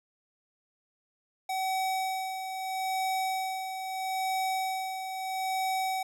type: tone with tremolo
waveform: square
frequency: 758 Hz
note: F#5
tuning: 42 cents sharp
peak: -28 dBFS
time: 1.49-6.03 s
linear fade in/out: 5 ms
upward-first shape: sine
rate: 0.77 Hz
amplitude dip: 55%
effects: none